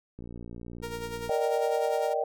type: click train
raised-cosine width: 3 ms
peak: -29 dBFS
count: 66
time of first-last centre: 0.19-1.294 s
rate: 58.9 Hz
type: tone with tremolo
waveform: sawtooth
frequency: 466.2 Hz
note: A#4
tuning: in tune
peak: -29 dBFS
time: 0.82-2.14 s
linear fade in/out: 20 ms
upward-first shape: sine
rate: 10 Hz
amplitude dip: 60%
type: chord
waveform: sine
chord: Eb major seventh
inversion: second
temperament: just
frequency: 466.7 / 583.4 / 622.3 / 777.8 Hz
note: Bb4 / D5 / Eb5 / G5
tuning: +2 / -12 / 0 / -14 cents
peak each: -31 dBFS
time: 1.29-2.24 s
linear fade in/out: 5 ms
effects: none